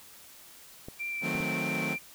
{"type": "clicks", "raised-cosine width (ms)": 2, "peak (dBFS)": -27, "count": 3, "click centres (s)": [0.885, 1.352, 1.405]}
{"type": "tone with vibrato", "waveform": "sine", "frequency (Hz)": 2350, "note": "D7", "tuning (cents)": 1, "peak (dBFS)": -32, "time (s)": [0.99, 1.99], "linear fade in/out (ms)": 20, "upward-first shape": "triangle", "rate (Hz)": 3.3, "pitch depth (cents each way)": 14}
{"type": "chord", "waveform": "sawtooth", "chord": "D# diminished seventh", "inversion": "none", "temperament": "equal with one note detuned", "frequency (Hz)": [155.56, 182.66, 220, 261.6], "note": ["D#3", "F#3", "A3", "C4"], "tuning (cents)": [0, -22, 0, 0], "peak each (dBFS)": -33, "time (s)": [1.21, 1.97], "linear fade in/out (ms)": 50}
{"effects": ["white hiss -52 dBFS RMS until 2.14 s"]}